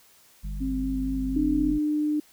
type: harmonic tone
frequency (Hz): 49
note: G1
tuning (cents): 0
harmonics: 1 / 3 / 4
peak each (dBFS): -30 / -40 / -42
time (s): 0.43-1.79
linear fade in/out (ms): 20
type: tone with vibrato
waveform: sine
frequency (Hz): 263.5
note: C4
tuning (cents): +12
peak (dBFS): -26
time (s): 0.6-1.73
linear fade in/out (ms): 20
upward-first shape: square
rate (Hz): 4.3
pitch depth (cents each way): 12
type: tone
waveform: sine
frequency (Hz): 300.6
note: D4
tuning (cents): +40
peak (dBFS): -22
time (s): 1.36-2.2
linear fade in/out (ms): 5
effects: white hiss -57 dBFS RMS until 2.32 s